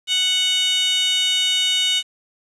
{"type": "tone with high-pass filter", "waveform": "15% pulse", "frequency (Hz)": 740, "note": "F#5", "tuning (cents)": 0, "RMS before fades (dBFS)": -19, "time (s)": [0.07, 2.03], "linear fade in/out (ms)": 50, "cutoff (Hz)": 3300, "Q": 5.6, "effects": ["resampled to 24000 Hz", "8-bit"]}